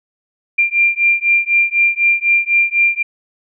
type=beating tone pair; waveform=sine; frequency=2381 / 2385 Hz; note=D7 / D7; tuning=+23 / +26 cents; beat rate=4 Hz; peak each=-14 dBFS; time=0.58-3.03 s; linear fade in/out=10 ms; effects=none